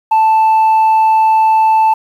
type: tone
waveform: sine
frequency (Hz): 880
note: A5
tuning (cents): 0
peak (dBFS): -4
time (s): 0.11-1.94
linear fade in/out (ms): 10
effects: tanh soft clip ceiling -6 dBFS + 7-bit